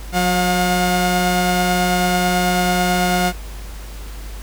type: tone pair together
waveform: sawtooth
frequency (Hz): 180.9 / 714.5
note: F#3 / F5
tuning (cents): -39 / +39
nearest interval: 2 octaves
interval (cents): 2378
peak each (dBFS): -14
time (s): 0.12-3.33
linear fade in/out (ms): 50
effects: added 50 Hz sine -29 dBFS peak until 4.42 s + pink hiss -39 dBFS RMS until 4.42 s

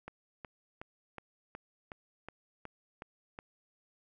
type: click train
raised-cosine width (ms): 0.5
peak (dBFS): -28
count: 10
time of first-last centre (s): 0.08-3.389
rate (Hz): 2.72
effects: none

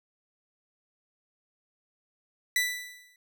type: tone with exponential decay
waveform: sawtooth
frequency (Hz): 1978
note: B6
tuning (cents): +2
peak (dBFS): -18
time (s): 2.56-3.16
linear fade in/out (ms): 2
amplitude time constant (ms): 130
effects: none

